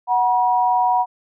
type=tone pair together; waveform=sine; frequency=740 / 961.5 Hz; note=F#5 / B5; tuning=0 / -47 cents; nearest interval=perfect fourth; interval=453 cents; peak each=-17 dBFS; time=0.07-1.06 s; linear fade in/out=50 ms; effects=none